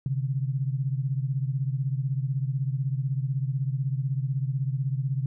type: beating tone pair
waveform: sine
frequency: 130.81 / 146.81 Hz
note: C3 / D3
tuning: 0 / 0 cents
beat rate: 16 Hz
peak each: -26 / -30 dBFS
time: 0.06-5.26 s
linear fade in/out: 2 ms
effects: none